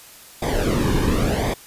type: noise with flanger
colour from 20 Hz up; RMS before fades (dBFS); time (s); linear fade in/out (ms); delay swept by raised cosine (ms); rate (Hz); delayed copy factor
brown; -20; 0.42-1.54; 5; 0.71 to 1.53; 0.93; -0.75
effects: white hiss -44 dBFS RMS until 1.66 s + resampled to 32000 Hz